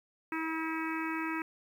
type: harmonic tone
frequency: 321.7 Hz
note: E4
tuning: 42 cents flat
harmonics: 1 / 3 / 4 / 5 / 6 / 7 / 8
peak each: -35 / -40 / -41 / -42 / -43 / -43 / -44 dBFS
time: 0.32-1.42 s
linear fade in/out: 2 ms
effects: 10-bit